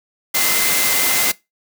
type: tone in noise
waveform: sine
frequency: 2066 Hz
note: C7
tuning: 22 cents flat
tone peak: -23 dBFS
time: 0.34-1.32 s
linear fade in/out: 10 ms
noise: white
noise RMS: -17 dBFS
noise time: 0.34-1.32 s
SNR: -9 dB
effects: noise-tail reverb RT60 0.2 s tail -20 dB re dry + high-pass 150 Hz 12 dB/octave